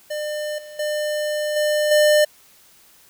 square tone with level steps, 600 Hz, D5, 37 cents sharp, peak -25 / -37 / -22 / -18 / -13 dBFS, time 0.1-2.25 s, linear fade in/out 10 ms, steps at 0.58 / 0.79 / 1.56 / 1.91 s, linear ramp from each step 5 ms, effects white hiss -52 dBFS RMS until 3.09 s

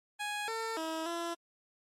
15% pulse tone with pitch steps, 831 / 450.6 / 321.4 / 339.1 Hz, G#5 / A4 / E4 / E4, +1 / +41 / -44 / +49 cents, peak -28 dBFS, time 0.19-1.35 s, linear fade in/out 20 ms, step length 290 ms, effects low-pass 11000 Hz 12 dB/octave + MP3 64 kbps

